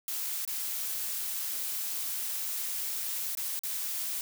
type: noise with dropouts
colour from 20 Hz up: blue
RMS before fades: -34 dBFS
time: 0.08-4.21 s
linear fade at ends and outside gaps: 1 ms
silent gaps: 0.451-0.476 / 3.351-3.372 / 3.592-3.635 s
effects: none